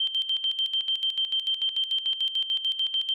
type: tone with tremolo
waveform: sine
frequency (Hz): 3136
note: G7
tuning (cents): 0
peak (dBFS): -22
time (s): 0-3.14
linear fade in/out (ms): 5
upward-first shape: square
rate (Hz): 6.8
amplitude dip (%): 70
effects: none